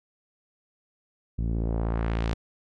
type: tone with low-pass filter sweep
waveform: sawtooth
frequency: 56.3 Hz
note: A1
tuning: 40 cents sharp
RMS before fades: -27 dBFS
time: 1.38-2.34 s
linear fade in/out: 10 ms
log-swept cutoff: 180 to 5400 Hz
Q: 1
effects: none